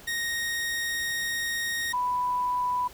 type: tone pair in turn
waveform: sawtooth / sine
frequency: 1865 / 990.6 Hz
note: A#6 / B5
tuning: 0 / +5 cents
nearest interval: major seventh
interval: 1095 cents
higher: first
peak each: -24 / -24 dBFS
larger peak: neither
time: 0.07-1.93 / 1.93-2.88 s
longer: first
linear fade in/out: 10 ms
effects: pink hiss -49 dBFS RMS until 2.93 s